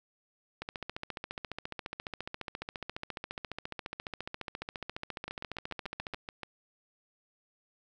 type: two click trains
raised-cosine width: 0.3 ms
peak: -21 / -23 dBFS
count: 81 / 9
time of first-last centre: 0.62-6.137 / 5.28-6.433 s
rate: 14.5 / 6.94 Hz
effects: none